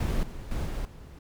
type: noise with level steps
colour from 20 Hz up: brown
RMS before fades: -27 / -39 / -30 / -32 / -45 dBFS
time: 0-1.19 s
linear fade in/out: 5 ms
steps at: 0.23 / 0.51 / 0.66 / 0.85 s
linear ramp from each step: 2 ms
effects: none